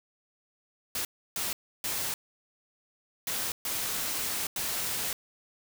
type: noise bursts at uneven times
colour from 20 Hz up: white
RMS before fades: -32 dBFS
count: 6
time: 0.95-1.05 / 1.36-1.53 / 1.84-2.14 / 3.27-3.52 / 3.65-4.47 / 4.56-5.13 s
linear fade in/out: 2 ms
effects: none